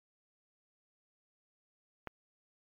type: click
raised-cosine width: 0.5 ms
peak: -24 dBFS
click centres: 2.073 s
effects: MP3 96 kbps